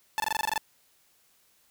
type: tone bursts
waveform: sawtooth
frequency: 876 Hz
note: A5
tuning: 8 cents flat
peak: -21 dBFS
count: 10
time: 0.18-0.578 s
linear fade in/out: 0 ms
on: 20 ms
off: 22 ms
effects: white hiss -65 dBFS RMS until 1.7 s